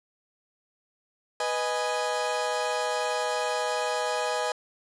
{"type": "chord", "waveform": "30% pulse", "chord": "G# minor", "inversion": "first", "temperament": "equal", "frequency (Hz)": [493.9, 622.3, 830.6], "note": ["B4", "D#5", "G#5"], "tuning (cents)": [0, 0, 0], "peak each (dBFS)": -28, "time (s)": [1.4, 4.52], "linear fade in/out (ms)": 2, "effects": ["resampled to 22050 Hz"]}